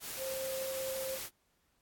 sine tone in noise, 529 Hz, C5, 19 cents sharp, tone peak -36 dBFS, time 0.17-1.19 s, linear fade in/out 50 ms, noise white, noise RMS -42 dBFS, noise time 0-1.3 s, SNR +3 dB, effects pink hiss -75 dBFS RMS until 1.81 s + AAC 64 kbps

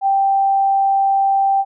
sine tone, 784 Hz, G5, in tune, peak -12 dBFS, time 0.01-1.65 s, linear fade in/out 50 ms, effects none

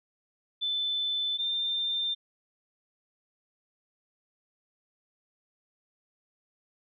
sine tone pair in turn, 3520 / 3592 Hz, A7 / A7, 0 / +35 cents, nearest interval unison, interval 35 cents, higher second, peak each -27 / -27 dBFS, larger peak neither, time 0.61-1.38 / 1.38-2.15 s, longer neither, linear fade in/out 20 ms, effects none

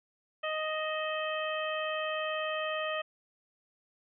harmonic tone with a mistuned harmonic, 622.3 Hz, D#5, in tune, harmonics 1 / 2 / 3 / 4 / 5, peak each -34 / -37 / -39 / -40 / -41 dBFS, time 0.43-3.02 s, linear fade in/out 10 ms, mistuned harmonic 4, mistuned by +59 cents, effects none

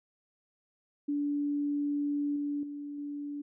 sine tone with level steps, 289.3 Hz, D4, 26 cents flat, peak -28 / -30 / -37 / -35 dBFS, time 1.08-3.42 s, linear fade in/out 10 ms, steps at 2.36 / 2.63 / 2.98 s, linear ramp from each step 2 ms, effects none

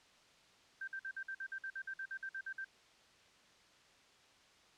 sine tone bursts, 1568 Hz, G6, in tune, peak -40 dBFS, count 16, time 0.81-2.646 s, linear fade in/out 5 ms, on 66 ms, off 52 ms, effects white hiss -65 dBFS RMS until 4.77 s + low-pass 5000 Hz 12 dB/octave

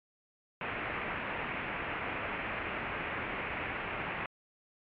white low-pass noise, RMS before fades -37 dBFS, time 0.61-4.26 s, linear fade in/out 2 ms, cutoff 2600 Hz, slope 48 dB/octave, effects MP3 64 kbps

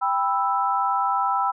sine chord, E minor, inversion first, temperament just, 791.1 / 988.9 / 1318.5 Hz, G5 / B5 / E6, +16 / +2 / 0 cents, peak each -24 dBFS, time 0.01-1.52 s, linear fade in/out 20 ms, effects none

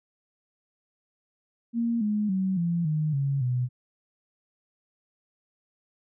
sine tone with pitch steps, 233.1 / 210.1 / 189.34 / 170.64 / 153.79 / 138.6 / 124.92 Hz, A#3 / G#3 / F#3 / F3 / D#3 / C#3 / B2, 0 / +20 / +40 / -40 / -20 / 0 / +20 cents, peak -23 dBFS, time 1.73-3.69 s, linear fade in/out 50 ms, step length 280 ms, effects none

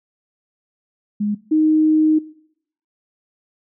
sine tone pair in turn, 207.7 / 311.2 Hz, G#3 / D#4, 0 / 0 cents, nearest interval perfect fifth, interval 700 cents, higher second, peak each -17 / -12 dBFS, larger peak second, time 1.2-1.35 / 1.51-2.19 s, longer second, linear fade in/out 10 ms, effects noise-tail reverb RT60 0.7 s tail -20 dB re dry

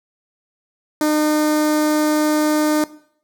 sawtooth tone with notch filter, 303.9 Hz, D#4, 41 cents flat, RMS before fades -17 dBFS, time 1.01-2.84 s, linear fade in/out 2 ms, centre 2800 Hz, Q 1.2, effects noise-tail reverb RT60 0.6 s tail -18 dB re dry

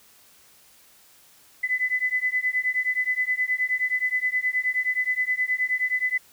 sine beating tone pair, 2003 / 2012.5 Hz, B6 / B6, +24 / +32 cents, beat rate 9.5 Hz, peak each -25 / -25 dBFS, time 1.63-6.18 s, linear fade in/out 10 ms, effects white hiss -55 dBFS RMS until 6.32 s

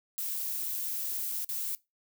violet noise with dropouts, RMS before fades -34 dBFS, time 0.18-1.75 s, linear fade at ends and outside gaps 0 ms, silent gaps 1.317-1.321 / 1.446-1.49 s, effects noise-tail reverb RT60 0.2 s tail -20 dB re dry

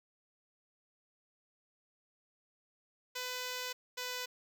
5% pulse tone pair in turn, 501 / 498.8 Hz, B4 / B4, +25 / +17 cents, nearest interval unison, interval 8 cents, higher first, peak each -26 dBFS, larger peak neither, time 3.15-3.73 / 3.97-4.26 s, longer first, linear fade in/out 10 ms, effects none

